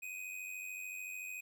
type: tone with amplitude modulation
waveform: square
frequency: 2500 Hz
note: D#7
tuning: 8 cents sharp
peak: -40 dBFS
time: 0.02-1.41 s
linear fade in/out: 10 ms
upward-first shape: sine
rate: 93.6 Hz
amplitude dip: 60%
effects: 12-bit